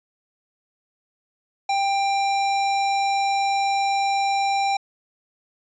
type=tone; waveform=square; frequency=791 Hz; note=G5; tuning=15 cents sharp; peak=-20 dBFS; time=1.69-4.77 s; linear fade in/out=5 ms; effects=resampled to 16000 Hz